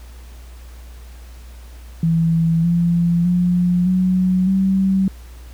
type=tone with pitch steps; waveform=sine; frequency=164.81 / 171.12 / 177.66 / 184.46 / 191.52 Hz; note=E3 / F3 / F3 / F#3 / G3; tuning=0 / -35 / +30 / -5 / -40 cents; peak=-13 dBFS; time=2.03-5.08 s; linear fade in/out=2 ms; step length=610 ms; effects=added 60 Hz sine -35 dBFS peak until 5.53 s + pink hiss -48 dBFS RMS until 5.53 s